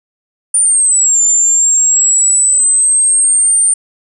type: exponential two-way sweep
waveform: sine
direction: down then up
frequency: 9340 to 7150 to 8960 Hz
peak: -7 dBFS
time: 0.54-3.74 s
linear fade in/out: 5 ms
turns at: 1.23 s
effects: none